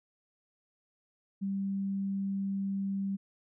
sine tone, 196 Hz, G3, in tune, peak -30 dBFS, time 1.41-3.17 s, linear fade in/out 20 ms, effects none

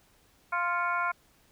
harmonic tone with a mistuned harmonic, 349.2 Hz, F4, in tune, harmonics 2 / 3 / 4 / 5 / 6 / 7, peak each -35 / -30 / -30 / -44 / -37 / -46 dBFS, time 0.52-1.12 s, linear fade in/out 10 ms, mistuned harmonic 6, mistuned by +94 cents, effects pink hiss -64 dBFS RMS until 1.51 s

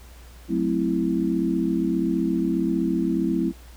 sine chord, F# half-diminished seventh, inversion none, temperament equal, 185 / 220 / 261.6 / 329.6 Hz, F#3 / A3 / C4 / E4, 0 / 0 / 0 / 0 cents, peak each -26 / -28 / -26 / -24 dBFS, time 0.48-3.53 s, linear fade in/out 50 ms, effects added 60 Hz sine -43 dBFS peak until 3.76 s + pink hiss -51 dBFS RMS until 3.76 s

